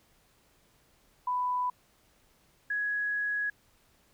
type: tone pair in turn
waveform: sine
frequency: 994 / 1671.7 Hz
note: B5 / G#6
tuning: +11 / +11 cents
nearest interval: major sixth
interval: 900 cents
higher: second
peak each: -27 / -28 dBFS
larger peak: first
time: 1.27-1.7 / 2.7-3.5 s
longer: second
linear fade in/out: 5 ms
effects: pink hiss -66 dBFS RMS until 4.13 s